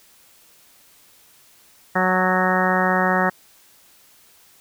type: harmonic tone with a mistuned harmonic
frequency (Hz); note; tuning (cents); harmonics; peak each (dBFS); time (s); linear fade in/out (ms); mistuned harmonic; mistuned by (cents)
185; F#3; 0; 1 / 2 / 3 / 4 / 5 / 6 / 7 / 8 / 9 / 10; -23 / -27 / -25 / -24 / -26 / -27 / -26 / -29 / -27 / -24; 1.95-3.3; 10; 5; -18
effects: white hiss -53 dBFS RMS until 4.6 s